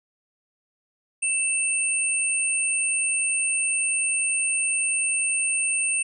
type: tone pair together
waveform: sine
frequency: 2649 / 8910 Hz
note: E7 / C#9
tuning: +8 / +8 cents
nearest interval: octave + major sixth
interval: 2100 cents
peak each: -25 / -23 dBFS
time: 1.22-6.03 s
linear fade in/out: 10 ms
effects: none

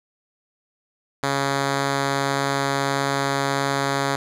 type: tone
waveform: 5% pulse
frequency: 138.59 Hz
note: C#3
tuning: in tune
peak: -9 dBFS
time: 1.23-4.16 s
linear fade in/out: 2 ms
effects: low-pass 9000 Hz 12 dB/octave

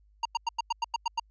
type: tone bursts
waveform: square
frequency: 931 Hz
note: A#5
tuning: 2 cents flat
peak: -26 dBFS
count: 9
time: 0.23-1.198 s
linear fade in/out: 5 ms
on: 24 ms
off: 94 ms
effects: added 51 Hz sine -59 dBFS peak until 1.3 s + resampled to 16000 Hz

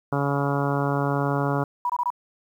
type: harmonic tone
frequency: 141 Hz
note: C#3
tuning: 30 cents sharp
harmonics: 1 / 2 / 3 / 4 / 5 / 6 / 7 / 8 / 9 / 10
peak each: -25 / -28 / -30 / -31 / -32 / -33 / -33 / -34 / -35 / -35 dBFS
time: 0.12-1.64 s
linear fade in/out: 5 ms
type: tone bursts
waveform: sine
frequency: 974 Hz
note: B5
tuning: 24 cents flat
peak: -21 dBFS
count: 4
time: 1.85-2.103 s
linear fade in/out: 2 ms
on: 46 ms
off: 23 ms
effects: 9-bit

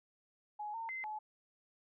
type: tone with pitch steps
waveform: sine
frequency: 839 / 909 / 2066 / 855 Hz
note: G#5 / A#5 / C7 / A5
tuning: +17 / -44 / -22 / -50 cents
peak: -39 dBFS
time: 0.59-1.19 s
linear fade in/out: 10 ms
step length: 150 ms
effects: none

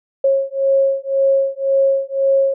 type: beating tone pair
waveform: sine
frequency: 543 / 544.9 Hz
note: C#5 / C#5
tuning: -36 / -30 cents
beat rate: 1.9 Hz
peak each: -16 dBFS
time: 0.24-2.54 s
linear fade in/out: 5 ms
effects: none

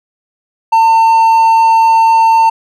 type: tone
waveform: triangle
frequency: 902 Hz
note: A5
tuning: 43 cents sharp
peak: -3 dBFS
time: 0.72-2.5 s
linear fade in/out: 10 ms
effects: none

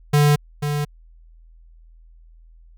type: tone with echo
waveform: square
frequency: 146.83 Hz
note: D3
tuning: in tune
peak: -13 dBFS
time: 0.13-0.36 s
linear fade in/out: 10 ms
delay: 490 ms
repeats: 1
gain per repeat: -8 dB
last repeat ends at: 0.85 s
effects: added 41 Hz sine -45 dBFS peak until 2.77 s

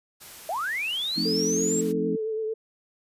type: noise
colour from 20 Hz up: white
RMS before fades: -44 dBFS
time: 0.2-1.93 s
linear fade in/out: 20 ms
type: linear sweep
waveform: sine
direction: up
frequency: 603 to 7690 Hz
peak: -26 dBFS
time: 0.49-1.81 s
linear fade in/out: 2 ms
type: chord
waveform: sine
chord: F dominant seventh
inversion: none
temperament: equal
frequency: 174.61 / 220 / 261.6 / 311.1 Hz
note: F3 / A3 / C4 / Eb4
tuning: 0 / 0 / 0 / 0 cents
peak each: -31 dBFS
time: 1.16-2.17 s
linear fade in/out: 20 ms
type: tone with vibrato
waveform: sine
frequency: 438.5 Hz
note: A4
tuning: 6 cents flat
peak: -26 dBFS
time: 1.25-2.54 s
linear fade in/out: 10 ms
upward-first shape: triangle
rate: 8.9 Hz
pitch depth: 36 cents each way
effects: resampled to 32000 Hz

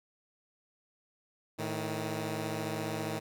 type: tone pair together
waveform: 10% pulse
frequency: 110 / 157.63 Hz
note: A2 / D#3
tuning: 0 / +23 cents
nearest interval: tritone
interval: 623 cents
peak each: -28 dBFS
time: 1.58-3.2 s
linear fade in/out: 20 ms
effects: none

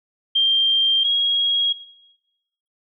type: tone pair in turn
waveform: sine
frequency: 3177 / 3293 Hz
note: G7 / G#7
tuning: +23 / -15 cents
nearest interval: minor second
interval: 62 cents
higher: second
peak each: -14 / -16 dBFS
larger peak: first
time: 0.35-1.04 / 1.04-1.73 s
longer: neither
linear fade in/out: 10 ms
effects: noise-tail reverb RT60 1.0 s tail -19 dB re dry

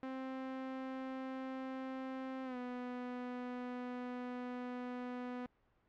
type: tone with pitch glide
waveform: sawtooth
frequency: 262.6 to 247.9 Hz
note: C4 to B3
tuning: +6 to +7 cents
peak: -37 dBFS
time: 0.03-5.46 s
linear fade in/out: 0 ms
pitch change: -99 cents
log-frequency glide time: 2.44-2.57 s
effects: pink hiss -75 dBFS RMS until 5.88 s + low-pass 2000 Hz 12 dB/octave

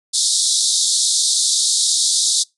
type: band-pass noise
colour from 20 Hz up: pink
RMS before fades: -17 dBFS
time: 0.13-2.44 s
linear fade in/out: 20 ms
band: 3600 to 10000 Hz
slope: 96 dB/octave
effects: noise-tail reverb RT60 0.2 s tail -25 dB re dry

